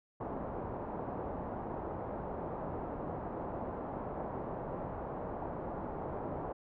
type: low-pass noise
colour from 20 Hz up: white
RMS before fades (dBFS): -40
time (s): 0.2-6.53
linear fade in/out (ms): 10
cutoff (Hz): 880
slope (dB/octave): 24
effects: none